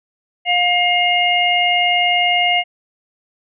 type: harmonic tone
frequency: 710 Hz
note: F5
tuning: 28 cents sharp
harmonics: 1 / 3 / 4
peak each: -17 / -17 / -17 dBFS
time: 0.45-2.64 s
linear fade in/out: 50 ms
effects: none